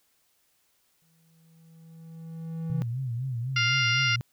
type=tone with exponential growth; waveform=triangle; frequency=163.2 Hz; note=E3; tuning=17 cents flat; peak=-24 dBFS; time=1.02-2.82 s; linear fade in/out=0 ms; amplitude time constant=390 ms
type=tone with vibrato; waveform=sine; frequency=124.5 Hz; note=B2; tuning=14 cents sharp; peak=-28 dBFS; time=2.7-4.21 s; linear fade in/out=0 ms; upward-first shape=sine; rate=4 Hz; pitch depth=130 cents each way
type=harmonic tone; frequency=699 Hz; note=F5; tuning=1 cent sharp; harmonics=2 / 3 / 4 / 5 / 6 / 7 / 8; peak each=-28 / -27 / -27 / -38 / -38 / -34 / -35 dBFS; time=3.56-4.16 s; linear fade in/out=5 ms
effects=white hiss -69 dBFS RMS until 4.32 s